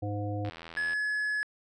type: harmonic tone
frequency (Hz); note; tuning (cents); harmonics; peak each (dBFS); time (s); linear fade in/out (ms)
103.1; G#2; -12; 1 / 3 / 5 / 7; -32 / -37 / -39 / -40; 0.02-0.5; 10
type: click train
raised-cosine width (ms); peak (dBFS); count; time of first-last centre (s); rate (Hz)
0.3; -27; 41; 0.45-0.933; 82.9
type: tone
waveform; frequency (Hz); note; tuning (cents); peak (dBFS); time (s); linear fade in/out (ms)
triangle; 1700; G#6; +40; -26; 0.77-1.43; 0
effects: resampled to 24000 Hz